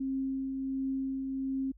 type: tone with tremolo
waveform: sine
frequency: 267.3 Hz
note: C4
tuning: 37 cents sharp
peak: -29 dBFS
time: 0-1.72 s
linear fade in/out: 10 ms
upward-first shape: triangle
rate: 1.4 Hz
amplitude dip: 35%
effects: added 50 Hz sine -54 dBFS peak until 1.77 s